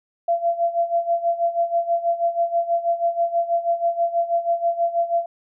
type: tone with tremolo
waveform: sine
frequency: 682 Hz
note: F5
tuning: 41 cents flat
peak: -15 dBFS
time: 0.28-5.26 s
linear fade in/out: 5 ms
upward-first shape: sine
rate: 6.2 Hz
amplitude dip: 80%
effects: none